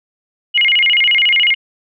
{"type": "tone with vibrato", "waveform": "sine", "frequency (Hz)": 2489, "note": "D#7", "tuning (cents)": 0, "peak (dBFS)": -9, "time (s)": [0.54, 1.55], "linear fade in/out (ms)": 20, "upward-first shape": "square", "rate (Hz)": 14, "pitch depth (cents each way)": 270, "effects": []}